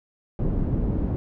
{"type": "low-pass noise", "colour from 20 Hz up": "pink", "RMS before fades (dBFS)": -24, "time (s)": [0.39, 1.16], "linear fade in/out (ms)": 0, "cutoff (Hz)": 310, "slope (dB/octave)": 12, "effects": []}